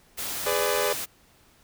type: noise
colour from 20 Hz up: white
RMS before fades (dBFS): -32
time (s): 0.17-1.06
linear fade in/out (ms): 20
type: chord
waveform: sawtooth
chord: G# diminished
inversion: none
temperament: equal with one note detuned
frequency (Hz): 415.3 / 501.4 / 587.3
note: G#4 / B4 / D5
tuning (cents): 0 / +26 / 0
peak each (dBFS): -24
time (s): 0.46-0.93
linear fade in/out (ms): 5
effects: pink hiss -59 dBFS RMS until 1.63 s